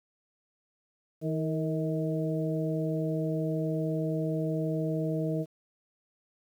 harmonic tone with a mistuned harmonic, 159.1 Hz, D#3, 39 cents sharp, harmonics 1 / 2 / 3 / 4, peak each -30 / -33 / -35 / -36 dBFS, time 1.21-5.46 s, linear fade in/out 50 ms, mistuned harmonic 3, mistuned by -47 cents, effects 10-bit

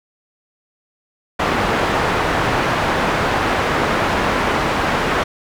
white low-pass noise, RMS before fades -18 dBFS, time 1.39-5.24 s, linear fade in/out 10 ms, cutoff 1400 Hz, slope 12 dB/octave, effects none

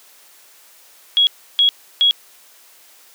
sine tone bursts, 3322 Hz, G#7, in tune, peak -10 dBFS, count 3, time 1.17-2.11 s, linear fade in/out 0 ms, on 100 ms, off 320 ms, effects white hiss -48 dBFS RMS until 3.14 s + high-pass 400 Hz 12 dB/octave

